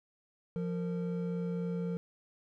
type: tone pair together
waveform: triangle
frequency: 174.2 / 458.9 Hz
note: F3 / A#4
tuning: -4 / -27 cents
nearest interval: octave + perfect fourth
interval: 1677 cents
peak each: -31 / -37 dBFS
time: 0.56-1.97 s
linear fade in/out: 0 ms
effects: none